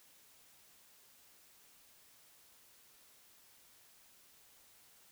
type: silence
effects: white hiss -64 dBFS RMS until 5.11 s